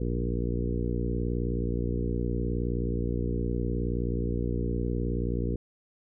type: harmonic tone with a mistuned harmonic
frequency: 59.2 Hz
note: A#1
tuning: 27 cents sharp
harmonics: 1 / 2 / 3 / 4 / 5 / 6 / 7 / 8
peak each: -30 / -33 / -35 / -36 / -37 / -38 / -38 / -39 dBFS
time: 0-5.56 s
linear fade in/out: 5 ms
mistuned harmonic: 1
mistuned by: -67 cents
effects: none